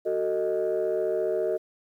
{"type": "chord", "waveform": "sine", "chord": "D# diminished", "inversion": "first", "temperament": "just", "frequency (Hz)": [373.4, 448, 622.3], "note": ["F#4", "A4", "D#5"], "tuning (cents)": [16, 31, 0], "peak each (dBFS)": -27, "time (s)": [0.05, 1.58], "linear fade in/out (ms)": 20, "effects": ["tanh soft clip ceiling -18 dBFS", "10-bit"]}